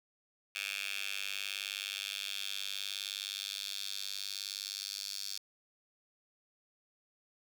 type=tone with high-pass filter sweep; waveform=10% pulse; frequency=99.3 Hz; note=G2; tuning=23 cents sharp; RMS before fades=-40 dBFS; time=0.55-5.38 s; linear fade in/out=5 ms; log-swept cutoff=2600 to 4600 Hz; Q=3.1; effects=10-bit